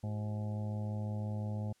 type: harmonic tone with a mistuned harmonic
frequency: 105.7 Hz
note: G#2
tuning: 31 cents sharp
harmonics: 1 / 2 / 3 / 4 / 5 / 6 / 7 / 8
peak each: -35 / -41 / -56 / -55 / -50 / -52 / -55 / -55 dBFS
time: 0.03-1.73 s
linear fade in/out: 10 ms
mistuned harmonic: 4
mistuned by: -150 cents
effects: white hiss -71 dBFS RMS until 1.8 s + low-pass 9000 Hz 12 dB/octave